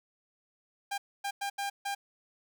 sawtooth tone bursts at uneven times, 800 Hz, G5, 35 cents sharp, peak -28 dBFS, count 5, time 0.91-0.98 / 1.24-1.31 / 1.41-1.5 / 1.58-1.7 / 1.85-1.95 s, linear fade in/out 10 ms, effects none

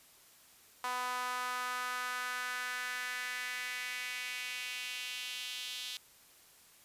sawtooth tone with high-pass filter sweep, 249.5 Hz, B3, 18 cents sharp, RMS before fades -39 dBFS, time 0.84-5.97 s, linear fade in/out 2 ms, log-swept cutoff 1000 to 3400 Hz, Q 2.8, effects white hiss -61 dBFS RMS until 6.84 s + resampled to 32000 Hz

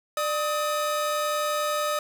45% pulse tone pair together, 596.5 / 1264 Hz, D5 / D#6, +27 / +27 cents, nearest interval octave + minor second, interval 1300 cents, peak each -27 dBFS, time 0.17-1.99 s, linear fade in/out 2 ms, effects none

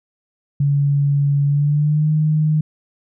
sine tone with pitch glide, 142.1 to 154.07 Hz, C#3 to D#3, +43 to -17 cents, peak -13 dBFS, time 0.6-2.61 s, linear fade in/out 5 ms, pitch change +140 cents, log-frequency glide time 1.45-2.11 s, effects none

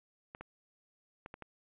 clicks, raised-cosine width 0.5 ms, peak -30 dBFS, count 5, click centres 0.349 / 0.41 / 1.261 / 1.341 / 1.423 s, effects resampled to 8000 Hz

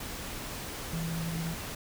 sine tone in noise, 164.81 Hz, E3, in tune, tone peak -32 dBFS, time 0.93-1.54 s, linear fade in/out 5 ms, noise pink, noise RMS -39 dBFS, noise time 0-1.75 s, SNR +4 dB, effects none

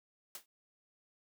white noise with exponential decay, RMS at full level -41 dBFS, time 0.35-0.46 s, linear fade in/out 2 ms, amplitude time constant 23 ms, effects high-pass 200 Hz 12 dB/octave

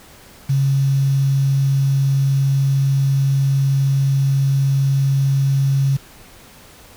sine tone with quantisation, 136.8 Hz, C#3, 23 cents flat, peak -13 dBFS, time 0.49-5.97 s, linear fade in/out 10 ms, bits 6, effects pink hiss -44 dBFS RMS until 6.96 s

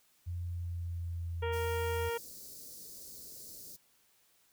sine tone with pitch glide, 87.31 to 84.58 Hz, F2 to E2, 0 to +45 cents, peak -35 dBFS, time 0.26-2.1 s, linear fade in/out 20 ms, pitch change -55 cents, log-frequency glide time 0.36-1.41 s
harmonic tone, 466.2 Hz, A#4, in tune, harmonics 1 / 2 / 3 / 4 / 5 / 6 / 7, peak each -34 / -40 / -44 / -46 / -48 / -50 / -51 dBFS, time 1.42-2.18 s, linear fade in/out 10 ms
white band-stop noise, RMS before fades -49 dBFS, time 1.52-3.77 s, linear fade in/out 20 ms, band 570 to 4300 Hz, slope 48 dB/octave
effects white hiss -69 dBFS RMS until 4.52 s

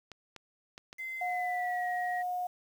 clicks, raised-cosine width 0.2 ms, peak -28 dBFS, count 4, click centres 0.117 / 0.363 / 0.779 / 0.929 s
sine tone with pitch glide, 2067 to 1895.4 Hz, C7 to A#6, -22 to +28 cents, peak -36 dBFS, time 0.98-2.23 s, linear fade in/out 20 ms, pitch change -150 cents, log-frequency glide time 1.22-1.87 s
sine tone, 722 Hz, F#5, 43 cents flat, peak -31 dBFS, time 1.21-2.47 s, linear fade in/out 5 ms
effects 9-bit

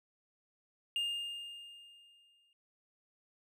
triangle tone with exponential decay, 2819 Hz, F7, 16 cents sharp, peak -29 dBFS, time 0.96-2.53 s, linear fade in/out 1 ms, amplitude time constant 340 ms, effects none

